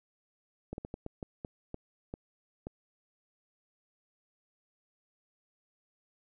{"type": "slowing click train", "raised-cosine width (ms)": 2, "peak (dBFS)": -25, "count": 10, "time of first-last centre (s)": [0.73, 2.669], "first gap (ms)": 51, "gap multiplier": 1.34, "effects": []}